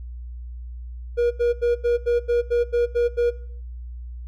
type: tone bursts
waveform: triangle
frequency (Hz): 477.5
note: A#4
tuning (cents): +42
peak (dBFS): -15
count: 10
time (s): 1.17-3.308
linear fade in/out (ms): 20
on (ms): 140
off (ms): 82
effects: noise-tail reverb RT60 0.6 s tail -20 dB re dry + added 60 Hz sine -32 dBFS peak until 4.27 s